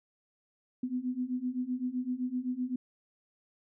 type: beating tone pair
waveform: sine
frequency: 246.9 / 254.7 Hz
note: B3 / C4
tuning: 0 / -46 cents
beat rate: 7.8 Hz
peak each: -35 / -33 dBFS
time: 0.83-2.76 s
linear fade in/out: 5 ms
effects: none